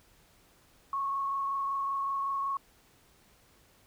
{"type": "tone with frequency modulation", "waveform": "sine", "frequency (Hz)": 1100, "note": "C#6", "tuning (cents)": -14, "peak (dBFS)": -29, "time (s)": [0.93, 2.57], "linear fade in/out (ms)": 2, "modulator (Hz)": 25.3, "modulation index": 0.71, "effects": ["pink hiss -63 dBFS RMS until 3.86 s"]}